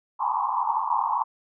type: band-pass noise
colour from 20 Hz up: white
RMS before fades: -25 dBFS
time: 0.19-1.24 s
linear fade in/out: 20 ms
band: 820 to 1100 Hz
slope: 96 dB/octave
effects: none